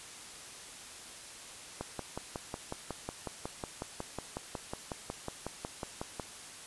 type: click train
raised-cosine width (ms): 1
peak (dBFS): -22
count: 25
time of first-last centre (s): 1.81-6.198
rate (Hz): 5.47
effects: white hiss -48 dBFS RMS until 6.66 s + resampled to 24000 Hz